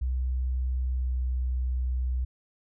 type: tone with pitch glide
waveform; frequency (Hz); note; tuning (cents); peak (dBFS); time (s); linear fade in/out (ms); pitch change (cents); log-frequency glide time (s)
sine; 63.5 to 62.88; B1 to B1; +49 to +32; -25; 0.01-2.25; 10; -17; 0.94-1.12
effects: none